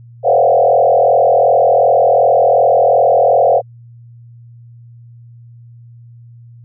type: tone with frequency modulation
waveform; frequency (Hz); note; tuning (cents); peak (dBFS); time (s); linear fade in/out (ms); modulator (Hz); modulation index
sine; 618; D#5; -12; -7; 0.23-3.62; 50; 42.7; 3
effects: added 118 Hz sine -36 dBFS peak until 6.64 s